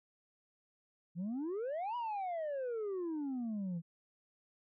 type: exponential two-way sweep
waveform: sine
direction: up then down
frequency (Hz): 162.4 to 987.8 to 162.4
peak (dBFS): -33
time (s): 1.15-3.82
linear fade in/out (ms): 50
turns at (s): 1.96
effects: tanh soft clip ceiling -35 dBFS